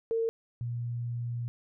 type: tone pair in turn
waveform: sine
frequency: 454.7 / 119.33 Hz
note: A#4 / A#2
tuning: -43 / +41 cents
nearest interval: octave + major seventh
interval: 2316 cents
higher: first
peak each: -26 / -31 dBFS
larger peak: first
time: 0.11-0.29 / 0.61-1.48 s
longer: second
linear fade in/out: 0 ms
effects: none